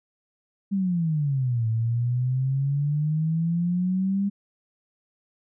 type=exponential two-way sweep; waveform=sine; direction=down then up; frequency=201.8 to 111 to 201.8 Hz; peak=-21 dBFS; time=0.71-4.3 s; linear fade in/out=20 ms; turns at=1.68 s; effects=none